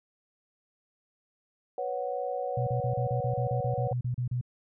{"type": "chord", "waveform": "sine", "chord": "B suspended second", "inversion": "none", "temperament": "just", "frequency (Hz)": [493.9, 555.6, 740.8], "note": ["B4", "C#5", "F#5"], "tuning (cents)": [0, 4, 2], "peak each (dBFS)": -34, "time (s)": [1.78, 3.93], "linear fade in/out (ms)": 2}
{"type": "tone bursts", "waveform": "sine", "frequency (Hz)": 123.5, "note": "B2", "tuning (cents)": 0, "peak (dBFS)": -27, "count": 14, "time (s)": [2.57, 4.412], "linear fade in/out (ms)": 5, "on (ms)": 100, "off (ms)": 34}
{"effects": []}